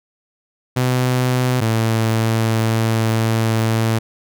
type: tone pair in turn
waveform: sawtooth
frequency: 126.4 / 112.25 Hz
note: B2 / A2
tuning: +41 / +35 cents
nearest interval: major second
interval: 206 cents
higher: first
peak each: -11 dBFS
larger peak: neither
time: 0.76-1.61 / 1.61-3.99 s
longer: second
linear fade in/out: 10 ms
effects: none